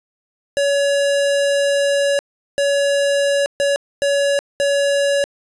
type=tone bursts at uneven times; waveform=square; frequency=564 Hz; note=C#5; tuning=30 cents sharp; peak=-15 dBFS; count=5; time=0.57-2.19 / 2.58-3.46 / 3.6-3.76 / 4.02-4.39 / 4.6-5.24 s; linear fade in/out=0 ms; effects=resampled to 24000 Hz + 9-bit